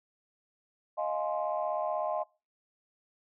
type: chord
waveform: sine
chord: F minor seventh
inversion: third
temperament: equal with one note detuned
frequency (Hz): 622.3 / 698.5 / 842.7 / 1046.5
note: Eb5 / F5 / Ab5 / C6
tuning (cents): 0 / 0 / +25 / 0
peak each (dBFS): -32 / -34 / -37 / -37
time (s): 0.97-2.24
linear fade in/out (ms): 20
effects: noise-tail reverb RT60 0.3 s tail -23 dB re dry + tanh soft clip ceiling -19 dBFS